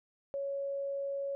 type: tone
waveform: sine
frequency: 556 Hz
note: C#5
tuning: 5 cents sharp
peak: -33 dBFS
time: 0.34-1.35 s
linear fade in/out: 0 ms
effects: none